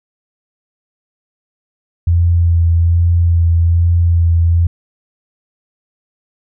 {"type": "tone with vibrato", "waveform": "sine", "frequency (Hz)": 84.9, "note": "F2", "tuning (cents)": -48, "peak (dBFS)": -8, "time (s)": [2.07, 4.67], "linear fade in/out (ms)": 5, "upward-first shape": "sine", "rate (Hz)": 1.2, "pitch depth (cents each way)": 19, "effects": []}